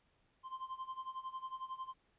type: tone with tremolo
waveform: triangle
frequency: 1045 Hz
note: C6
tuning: 2 cents flat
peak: -37 dBFS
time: 0.43-1.94 s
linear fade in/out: 50 ms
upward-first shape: sine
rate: 11 Hz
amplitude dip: 85%
effects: pink hiss -75 dBFS RMS until 2.18 s + resampled to 8000 Hz